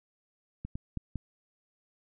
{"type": "clicks", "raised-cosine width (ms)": 5, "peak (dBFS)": [-25, -24, -21, -22], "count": 4, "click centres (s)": [0.65, 0.755, 0.973, 1.157], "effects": []}